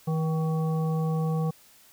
harmonic tone with a mistuned harmonic, 160 Hz, D#3, 49 cents sharp, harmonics 1 / 3 / 5 / 7, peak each -24 / -34 / -38 / -41 dBFS, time 0.07-1.51 s, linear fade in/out 10 ms, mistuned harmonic 5, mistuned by -50 cents, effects white hiss -56 dBFS RMS until 1.92 s

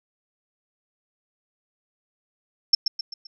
sine tone with echo, 5380 Hz, E8, 34 cents sharp, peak -11 dBFS, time 2.73-2.75 s, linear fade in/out 5 ms, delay 130 ms, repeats 4, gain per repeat -7 dB, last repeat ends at 3.27 s, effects none

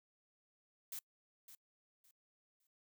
blue noise with echo, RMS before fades -45 dBFS, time 0.92-0.99 s, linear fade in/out 2 ms, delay 560 ms, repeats 3, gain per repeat -12 dB, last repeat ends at 2.67 s, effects noise-tail reverb RT60 0.1 s tail -25 dB re dry

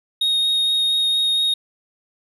triangle tone with vibrato, 3729 Hz, A#7, in tune, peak -15 dBFS, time 0.21-1.54 s, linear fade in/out 5 ms, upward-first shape sine, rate 4.3 Hz, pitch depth 8 cents each way, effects none

